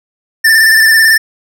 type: tone with vibrato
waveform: square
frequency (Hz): 1776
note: A6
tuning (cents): +16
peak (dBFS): -5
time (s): 0.44-1.18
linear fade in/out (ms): 10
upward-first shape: square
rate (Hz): 18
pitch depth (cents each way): 27
effects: none